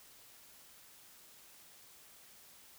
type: silence
effects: white hiss -59 dBFS RMS until 2.78 s